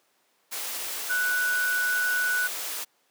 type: tone in noise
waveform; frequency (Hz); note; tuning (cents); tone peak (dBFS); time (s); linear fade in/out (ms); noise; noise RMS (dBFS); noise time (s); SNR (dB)
sine; 1481; F#6; +1; -23; 1.09-2.48; 20; white; -33; 0.51-2.85; +7
effects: pink hiss -67 dBFS RMS until 3.1 s + high-pass 400 Hz 12 dB/octave